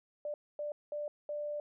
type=tone bursts at uneven times; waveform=sine; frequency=591 Hz; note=D5; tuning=11 cents sharp; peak=-35 dBFS; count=4; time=0.25-0.34 / 0.59-0.72 / 0.92-1.08 / 1.29-1.6 s; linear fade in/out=2 ms; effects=none